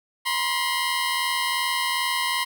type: tone pair together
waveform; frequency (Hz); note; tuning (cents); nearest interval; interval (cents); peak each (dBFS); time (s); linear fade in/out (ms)
15% pulse; 963.9 / 1046.5; B5 / C6; -42 / 0; minor second; 142; -20 / -18; 0.25-2.45; 20
effects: none